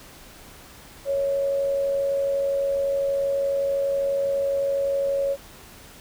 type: tone with amplitude modulation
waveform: sine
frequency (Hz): 554.4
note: C#5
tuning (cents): 0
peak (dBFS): -19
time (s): 1.05-5.37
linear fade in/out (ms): 50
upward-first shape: sine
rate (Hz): 92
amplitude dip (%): 35
effects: pink hiss -46 dBFS RMS until 6 s